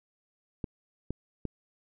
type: clicks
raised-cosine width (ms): 3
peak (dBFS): -20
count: 3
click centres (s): 0.642 / 1.106 / 1.453
effects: none